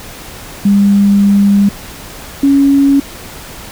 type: tone pair in turn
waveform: sine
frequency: 200.8 / 278 Hz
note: G3 / C#4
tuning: +42 / +5 cents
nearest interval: tritone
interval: 563 cents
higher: second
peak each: -5 dBFS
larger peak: neither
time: 0.65-1.69 / 2.43-3 s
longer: first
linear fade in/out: 5 ms
effects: pink hiss -30 dBFS RMS until 3.71 s